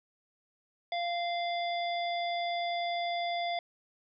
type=harmonic tone; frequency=693 Hz; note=F5; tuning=14 cents flat; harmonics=1 / 3 / 5 / 7; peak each=-31 / -39 / -40 / -47 dBFS; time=0.92-3.59 s; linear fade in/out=2 ms; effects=none